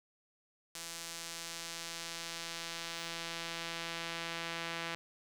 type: tone with band-pass filter sweep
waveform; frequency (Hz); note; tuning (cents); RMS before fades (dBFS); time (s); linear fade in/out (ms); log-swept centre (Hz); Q
sawtooth; 167.2; E3; +25; -42; 0.75-4.95; 0; 7400 to 2500; 0.86
effects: 10-bit